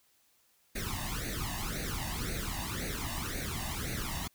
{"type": "noise with flanger", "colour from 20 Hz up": "pink", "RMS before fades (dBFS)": -36, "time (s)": [0.75, 4.28], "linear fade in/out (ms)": 10, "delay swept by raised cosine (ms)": [0.47, 1.1], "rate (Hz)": 1.9, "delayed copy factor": 0.85, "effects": ["white hiss -69 dBFS RMS until 4.34 s"]}